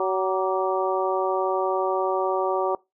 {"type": "harmonic tone with a mistuned harmonic", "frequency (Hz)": 188.2, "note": "F#3", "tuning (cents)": 30, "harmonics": [2, 3, 4, 5, 6], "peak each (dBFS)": [-25, -27, -28, -29, -30], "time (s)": [0, 2.75], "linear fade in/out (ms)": 2, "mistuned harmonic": 6, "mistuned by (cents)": 55, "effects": ["noise-tail reverb RT60 0.2 s tail -22 dB re dry"]}